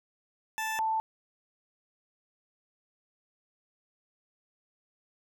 20% pulse / sine tone pair in turn, 879 / 883.6 Hz, A5 / A5, -2 / +7 cents, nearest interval unison, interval 9 cents, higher second, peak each -26 dBFS, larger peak neither, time 0.58-0.79 / 0.79-1 s, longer neither, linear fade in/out 0 ms, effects none

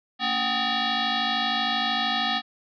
sine tone with frequency modulation, 1304 Hz, E6, 19 cents flat, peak -22 dBFS, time 0.19-2.42 s, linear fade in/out 50 ms, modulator 511 Hz, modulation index 5.6, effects none

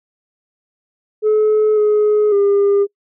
sine tone with pitch steps, 428.8 / 421.6 / 402.2 Hz, A4 / G#4 / G4, -45 / +26 / +44 cents, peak -8 dBFS, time 1.22-2.87 s, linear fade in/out 50 ms, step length 550 ms, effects noise-tail reverb RT60 0.1 s tail -25 dB re dry + tanh soft clip ceiling -9 dBFS

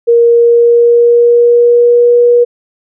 sine tone with pitch glide, 469.5 to 480.8 Hz, A#4 to B4, +12 to -46 cents, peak -3 dBFS, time 0.07-2.45 s, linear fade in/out 20 ms, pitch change +42 cents, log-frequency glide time 0.24-2.17 s, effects none

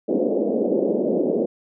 white band-pass noise, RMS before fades -21 dBFS, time 0.08-1.46 s, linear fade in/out 10 ms, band 200 to 570 Hz, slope 48 dB/octave, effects none

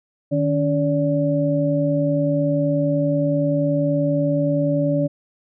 sine tone cluster, 152.7 / 283.2 / 576 Hz, D#3 / C#4 / D5, -32 / +37 / -34 cents, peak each -21 dBFS, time 0.31-5.08 s, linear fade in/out 20 ms, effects none

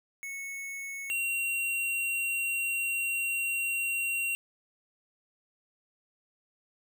square tone pair in turn, 2204 / 2747 Hz, C#7 / F7, -11 / -29 cents, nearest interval major third, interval 382 cents, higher second, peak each -37 / -29 dBFS, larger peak second, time 0.23-1.1 / 1.1-4.35 s, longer second, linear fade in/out 0 ms, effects 11-bit

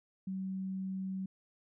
sine tone, 190 Hz, F#3, 46 cents sharp, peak -35 dBFS, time 0.27-1.26 s, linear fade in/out 5 ms, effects none

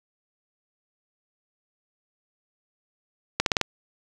accelerating click train, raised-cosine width 0.2 ms, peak -3 dBFS, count 5, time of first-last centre 3.4-3.613 s, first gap 62 ms, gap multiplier 0.9, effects none

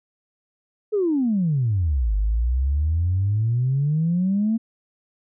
sine exponential two-way sweep, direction down then up, 440 to 49.16 to 230 Hz, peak -17 dBFS, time 0.92-4.58 s, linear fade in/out 20 ms, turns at 2.15 s, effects tanh soft clip ceiling -13 dBFS

